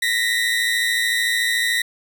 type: tone pair together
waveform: 30% pulse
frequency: 1861.9 / 1975.5 Hz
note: A#6 / B6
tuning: -3 / 0 cents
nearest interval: minor second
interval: 103 cents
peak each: -18 dBFS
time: 0.02-1.82 s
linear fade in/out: 5 ms
effects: 9-bit